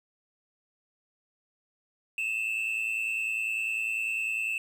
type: tone pair together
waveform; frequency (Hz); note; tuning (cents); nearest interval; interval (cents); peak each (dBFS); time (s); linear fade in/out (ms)
triangle; 2589 / 2699; E7 / E7; -32 / +40; minor second; 72; -28; 2.18-4.58; 2
effects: tanh soft clip ceiling -23 dBFS + 10-bit